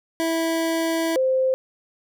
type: tone pair in turn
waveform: 25% pulse / sine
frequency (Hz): 328 / 521.6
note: E4 / C5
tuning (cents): -9 / -5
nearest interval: minor sixth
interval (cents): 804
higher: second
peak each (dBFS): -17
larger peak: neither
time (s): 0.2-1.16 / 1.16-1.54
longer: first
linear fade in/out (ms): 0
effects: none